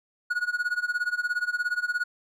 triangle tone with tremolo, 1454 Hz, F#6, 31 cents flat, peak -20 dBFS, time 0.3-2.04 s, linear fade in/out 10 ms, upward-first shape sine, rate 17 Hz, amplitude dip 90%, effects none

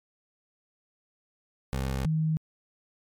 20% pulse / sine tone pair in turn, 66.3 / 157.69 Hz, C2 / D#3, +23 / +24 cents, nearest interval octave + minor third, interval 1501 cents, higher second, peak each -23 dBFS, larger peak neither, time 1.73-2.05 / 2.05-2.37 s, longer neither, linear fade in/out 0 ms, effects MP3 96 kbps

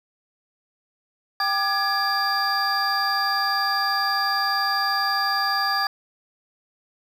triangle tone cluster, 789 / 1195 / 1680 / 4738 Hz, G5 / D6 / G#6 / D8, +11 / +30 / +19 / +14 cents, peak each -24 dBFS, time 1.4-5.87 s, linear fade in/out 2 ms, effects tanh soft clip ceiling -8 dBFS + 9-bit

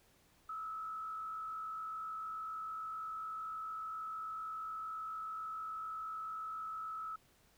sine tone with frequency modulation, 1299 Hz, E6, 26 cents flat, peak -40 dBFS, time 0.49-7.16 s, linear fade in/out 5 ms, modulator 53.1 Hz, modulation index 0.55, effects pink hiss -69 dBFS RMS until 7.57 s

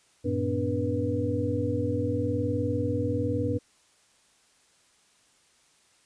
sine tone cluster, 94.8 / 114.7 / 251.7 / 292.6 / 484.4 Hz, F#2 / A#2 / B3 / D4 / B4, +43 / -28 / +33 / -6 / -34 cents, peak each -31 / -32 / -33 / -31 / -30 dBFS, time 0.24-3.59 s, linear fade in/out 20 ms, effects white hiss -63 dBFS RMS until 6.05 s + resampled to 22050 Hz

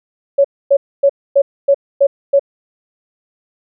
sine tone bursts, 558 Hz, C#5, 11 cents sharp, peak -6 dBFS, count 7, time 0.38-2.395 s, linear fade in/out 10 ms, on 65 ms, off 260 ms, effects none

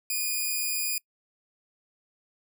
5% pulse tone, 2453 Hz, D#7, 25 cents flat, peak -17 dBFS, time 0.1-0.98 s, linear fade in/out 2 ms, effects noise-tail reverb RT60 0.1 s tail -25 dB re dry

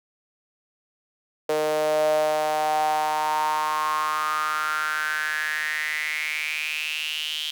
sawtooth tone with high-pass filter sweep, 153.6 Hz, D#3, 22 cents flat, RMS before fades -25 dBFS, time 1.49-7.51 s, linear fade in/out 5 ms, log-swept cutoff 510 to 3200 Hz, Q 7.5, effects none

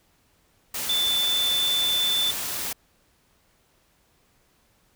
sine tone in noise, 3520 Hz, A7, in tune, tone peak -21 dBFS, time 0.89-2.31 s, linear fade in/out 5 ms, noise white, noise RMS -30 dBFS, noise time 0.74-2.73 s, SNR +6 dB, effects pink hiss -64 dBFS RMS until 4.95 s

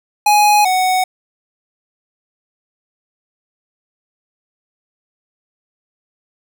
square tone pair in turn, 834 / 743 Hz, G#5 / F#5, +7 / +7 cents, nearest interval major second, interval 200 cents, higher first, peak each -9 / -13 dBFS, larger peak first, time 0.26-0.65 / 0.65-1.04 s, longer neither, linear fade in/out 5 ms, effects none

